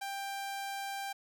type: tone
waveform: sawtooth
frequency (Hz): 790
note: G5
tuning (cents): +13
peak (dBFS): -33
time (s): 0.01-1.13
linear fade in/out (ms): 10
effects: none